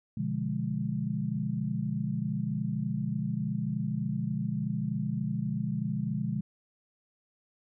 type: chord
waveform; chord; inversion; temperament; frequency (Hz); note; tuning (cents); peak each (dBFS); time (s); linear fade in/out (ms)
sine; B diminished seventh; none; equal; 123.47 / 146.83 / 174.61 / 207.7; B2 / D3 / F3 / Ab3; 0 / 0 / 0 / 0; -35 / -34 / -35 / -33; 0.17-6.41; 5
effects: none